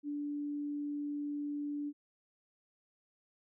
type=tone; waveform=sine; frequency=291.2 Hz; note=D4; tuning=15 cents flat; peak=-35 dBFS; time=0.03-1.93 s; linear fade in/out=50 ms; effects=none